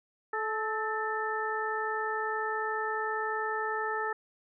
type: harmonic tone with a mistuned harmonic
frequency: 434.5 Hz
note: A4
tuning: 22 cents flat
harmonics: 1 / 2 / 3 / 4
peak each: -35 / -35 / -35 / -35 dBFS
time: 0.33-4.13 s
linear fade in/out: 5 ms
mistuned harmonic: 4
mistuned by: +40 cents
effects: none